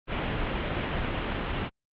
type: low-pass noise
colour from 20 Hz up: pink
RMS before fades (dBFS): -30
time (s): 0.07-1.7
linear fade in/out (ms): 50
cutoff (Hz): 3300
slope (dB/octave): 48
effects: Opus 32 kbps